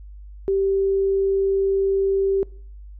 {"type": "tone", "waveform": "sine", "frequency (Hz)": 390, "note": "G4", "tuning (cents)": -9, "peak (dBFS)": -17, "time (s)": [0.48, 2.43], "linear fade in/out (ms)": 0, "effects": ["noise-tail reverb RT60 0.6 s tail -24 dB re dry", "added 50 Hz sine -37 dBFS peak until 2.99 s"]}